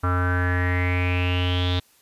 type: tone with low-pass filter sweep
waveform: square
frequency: 90 Hz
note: F#2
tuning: 47 cents flat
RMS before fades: -22 dBFS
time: 0.03-1.8 s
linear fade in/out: 10 ms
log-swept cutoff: 1300 to 3700 Hz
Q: 8.2
effects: white hiss -58 dBFS RMS until 2.01 s + resampled to 32000 Hz